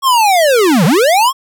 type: linear two-way sweep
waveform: square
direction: down then up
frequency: 1111 to 141.5 to 1111 Hz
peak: -8 dBFS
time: 0.02-1.33 s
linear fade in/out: 50 ms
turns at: 0.85 s
effects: none